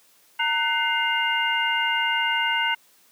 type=tone cluster; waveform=sine; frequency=920 / 1501 / 2105 / 2820 Hz; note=A#5 / F#6 / C7 / F7; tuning=-23 / +24 / +10 / +16 cents; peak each=-26 dBFS; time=0.39-2.75 s; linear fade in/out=10 ms; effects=white hiss -58 dBFS RMS until 3.11 s + high-pass 150 Hz 12 dB/octave